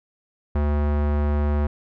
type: tone with low-pass filter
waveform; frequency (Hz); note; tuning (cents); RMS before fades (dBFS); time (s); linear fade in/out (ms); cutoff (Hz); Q
square; 73.42; D2; 0; -21; 0.55-1.67; 5; 1300; 0.82
effects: none